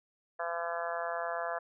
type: harmonic tone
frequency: 169.6 Hz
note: E3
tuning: 50 cents sharp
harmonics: 3 / 4 / 5 / 6 / 7 / 8 / 9 / 10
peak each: -41 / -36 / -45 / -41 / -43 / -43 / -45 / -42 dBFS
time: 0.39-1.59 s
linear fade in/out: 10 ms
effects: none